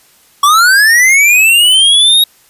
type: linear sweep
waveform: square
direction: up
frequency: 1112 to 3800 Hz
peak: -5 dBFS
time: 0.43-2.24 s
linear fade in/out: 5 ms
effects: white hiss -47 dBFS RMS until 2.49 s + resampled to 32000 Hz